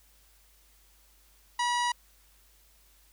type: harmonic tone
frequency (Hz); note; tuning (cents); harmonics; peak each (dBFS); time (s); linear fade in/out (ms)
967; B5; -37; 1 / 2 / 3 / 4 / 5 / 6 / 7 / 9 / 10; -27 / -33 / -37 / -39 / -41 / -43 / -44 / -46 / -47; 1.59-1.92; 5
effects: added 50 Hz sine -62 dBFS peak until 3.12 s + white hiss -63 dBFS RMS until 3.12 s